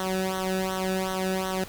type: tone with flanger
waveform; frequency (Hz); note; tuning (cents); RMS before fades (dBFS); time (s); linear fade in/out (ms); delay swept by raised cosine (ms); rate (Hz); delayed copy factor
sawtooth; 188.1; F#3; +29; -28; 0-1.64; 2; 0.41 to 0.97; 2.7; -1
effects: pink hiss -44 dBFS RMS until 1.68 s